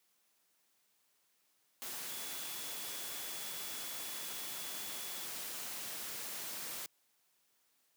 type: tone in noise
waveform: sine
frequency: 3411 Hz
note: G#7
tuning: 46 cents sharp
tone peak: -52 dBFS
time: 2.1-5.25 s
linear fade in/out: 0 ms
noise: white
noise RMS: -43 dBFS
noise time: 1.82-6.86 s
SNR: -12 dB
effects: white hiss -75 dBFS RMS until 7.96 s + high-pass 150 Hz 12 dB/octave